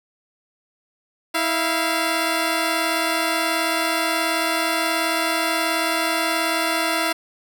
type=tone pair together; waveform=10% pulse; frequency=324.7 / 688 Hz; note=E4 / F5; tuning=-26 / -26 cents; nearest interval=octave + minor second; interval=1300 cents; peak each=-14 dBFS; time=1.34-7.13 s; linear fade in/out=10 ms; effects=none